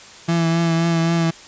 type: tone with vibrato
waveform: 35% pulse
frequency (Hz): 166.5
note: E3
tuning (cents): +18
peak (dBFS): -14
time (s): 0.28-1.31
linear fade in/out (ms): 10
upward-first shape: triangle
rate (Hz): 3.8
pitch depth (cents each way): 27
effects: white hiss -41 dBFS RMS until 1.47 s + resampled to 16000 Hz